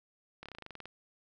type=slowing click train; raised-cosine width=0.3 ms; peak=-29 dBFS; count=12; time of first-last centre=0.43-0.856 s; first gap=27 ms; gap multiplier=1.07; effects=none

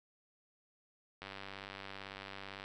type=click train; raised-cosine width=0.3 ms; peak=-29 dBFS; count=140; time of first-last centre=1.22-2.64 s; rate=97.9 Hz; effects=none

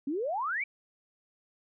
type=exponential sweep; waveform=sine; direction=up; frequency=262.3 to 2379 Hz; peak=-29 dBFS; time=0.07-0.64 s; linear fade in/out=5 ms; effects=none

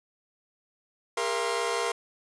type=tone cluster; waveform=sawtooth; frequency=405.4 / 470.2 / 679 / 1059 Hz; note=G#4 / A#4 / F5 / C6; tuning=-42 / +15 / -49 / +21 cents; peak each=-30 / -26 / -30 / -29 dBFS; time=1.17-1.92 s; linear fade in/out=5 ms; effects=resampled to 24000 Hz + 10-bit

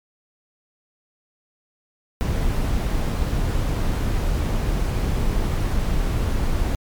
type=noise; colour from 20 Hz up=brown; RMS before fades=-21 dBFS; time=2.21-6.75 s; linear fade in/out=0 ms; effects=MP3 96 kbps

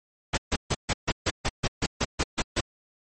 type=noise bursts; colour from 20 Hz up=pink; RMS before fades=-24 dBFS; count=13; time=0.33-2.608 s; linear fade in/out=10 ms; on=46 ms; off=140 ms; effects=MP3 32 kbps

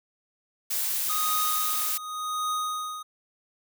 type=noise; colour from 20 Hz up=blue; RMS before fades=-28 dBFS; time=0.7-1.98 s; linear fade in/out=10 ms
type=tone with tremolo; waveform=square; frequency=1244.5 Hz; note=D#6; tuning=in tune; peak=-26 dBFS; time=1.09-3.03 s; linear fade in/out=10 ms; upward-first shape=triangle; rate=0.88 Hz; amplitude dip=80%
effects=none

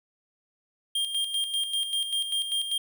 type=tone with tremolo; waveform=square; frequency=3205 Hz; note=G7; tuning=38 cents sharp; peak=-25 dBFS; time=0.95-2.78 s; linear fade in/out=5 ms; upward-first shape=square; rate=5.1 Hz; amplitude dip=55%; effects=none

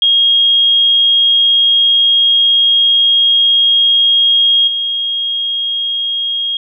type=tone with level steps; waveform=sine; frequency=3261 Hz; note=G#7; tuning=32 cents flat; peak=-7 / -14 dBFS; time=0.02-6.57 s; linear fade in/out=2 ms; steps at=4.67 s; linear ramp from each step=10 ms; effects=none

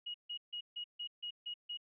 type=tone bursts; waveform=sine; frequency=2892 Hz; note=F#7; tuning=40 cents flat; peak=-39 dBFS; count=8; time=0.06-1.774 s; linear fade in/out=10 ms; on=83 ms; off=150 ms; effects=none

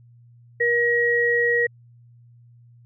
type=tone pair together; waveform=sine; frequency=475 / 1900 Hz; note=A#4 / A#6; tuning=+33 / +33 cents; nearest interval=2 octaves; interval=2400 cents; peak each=-21 / -19 dBFS; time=0.6-1.67 s; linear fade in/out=10 ms; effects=added 119 Hz sine -48 dBFS peak until 2.85 s

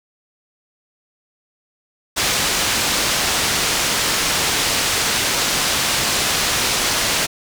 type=low-pass noise; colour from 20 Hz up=white; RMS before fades=-19 dBFS; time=2.16-7.27 s; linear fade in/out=20 ms; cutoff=6500 Hz; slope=12 dB/octave; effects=none

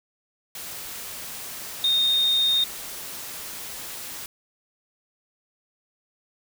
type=tone in noise; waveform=sine; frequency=3683 Hz; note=A#7; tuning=22 cents flat; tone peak=-18 dBFS; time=1.84-2.64 s; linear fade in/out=2 ms; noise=white; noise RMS=-36 dBFS; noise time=0.55-4.26 s; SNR=+15 dB; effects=none

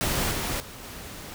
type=noise with level steps; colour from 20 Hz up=pink; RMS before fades=-26 / -29 / -42 / -40 dBFS; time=0.01-1.34 s; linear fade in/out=0 ms; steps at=0.31 / 0.6 / 0.83 s; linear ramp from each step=2 ms; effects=none

